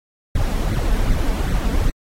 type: noise with flanger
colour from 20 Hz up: brown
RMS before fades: -18 dBFS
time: 0.35-1.9 s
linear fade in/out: 5 ms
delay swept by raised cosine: 0.49 to 4.59 ms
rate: 2.6 Hz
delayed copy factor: +0.75
effects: AAC 48 kbps